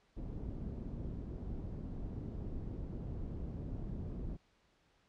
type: low-pass noise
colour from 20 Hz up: pink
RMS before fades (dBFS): -42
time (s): 0.16-4.37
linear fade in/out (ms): 20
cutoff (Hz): 280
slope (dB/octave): 12
effects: pink hiss -72 dBFS RMS until 5.08 s + low-pass 5000 Hz 12 dB/octave